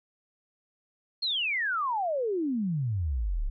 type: exponential sweep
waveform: sine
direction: down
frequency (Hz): 4364 to 30.75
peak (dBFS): -26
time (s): 1.22-3.5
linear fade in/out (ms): 10
effects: none